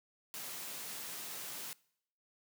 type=high-pass noise; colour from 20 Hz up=white; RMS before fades=-44 dBFS; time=0.34-1.73 s; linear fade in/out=0 ms; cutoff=120 Hz; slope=24 dB/octave; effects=noise-tail reverb RT60 0.7 s tail -23 dB re dry

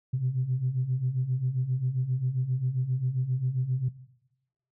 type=beating tone pair; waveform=sine; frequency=123.47 / 130.97 Hz; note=B2 / C3; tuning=0 / +2 cents; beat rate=7.5 Hz; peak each=-31 / -25 dBFS; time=0.13-3.89 s; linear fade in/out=10 ms; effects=noise-tail reverb RT60 0.9 s tail -17 dB re dry + tanh soft clip ceiling -18 dBFS

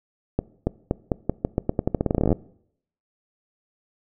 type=accelerating click train; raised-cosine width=2 ms; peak=-7 dBFS; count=24; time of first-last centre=0.39-2.328 s; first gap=280 ms; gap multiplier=0.86; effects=noise-tail reverb RT60 0.7 s tail -22 dB re dry

